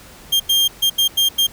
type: tone bursts at uneven times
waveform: 40% pulse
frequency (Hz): 3200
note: G7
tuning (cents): +35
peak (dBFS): -12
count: 6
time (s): 0.32-0.4 / 0.49-0.68 / 0.82-0.9 / 0.98-1.08 / 1.17-1.29 / 1.38-1.47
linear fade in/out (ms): 10
effects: pink hiss -42 dBFS RMS until 1.52 s